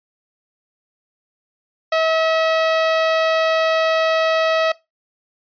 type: tone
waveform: sawtooth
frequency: 644 Hz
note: E5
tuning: 41 cents flat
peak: -11 dBFS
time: 1.92-4.72 s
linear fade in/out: 5 ms
effects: noise-tail reverb RT60 0.2 s tail -20 dB re dry + resampled to 11025 Hz